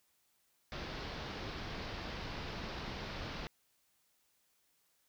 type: low-pass noise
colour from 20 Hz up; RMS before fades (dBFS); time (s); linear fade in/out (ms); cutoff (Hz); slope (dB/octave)
pink; -43; 0.72-3.47; 0; 5200; 48
effects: white hiss -75 dBFS RMS until 5.08 s